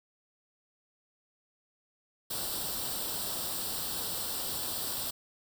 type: noise with comb filter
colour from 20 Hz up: white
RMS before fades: -35 dBFS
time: 2.3-5.11 s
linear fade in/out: 10 ms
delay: 0.23 ms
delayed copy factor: +0.7
effects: none